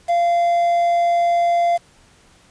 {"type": "tone with quantisation", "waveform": "triangle", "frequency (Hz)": 690, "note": "F5", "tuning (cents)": -21, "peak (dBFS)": -12, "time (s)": [0.08, 1.78], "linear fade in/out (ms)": 20, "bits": 6, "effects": ["pink hiss -52 dBFS RMS until 2.5 s", "resampled to 22050 Hz"]}